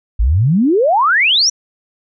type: exponential sweep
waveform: sine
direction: up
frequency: 49 to 6060 Hz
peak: -9 dBFS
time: 0.19-1.5 s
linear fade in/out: 10 ms
effects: none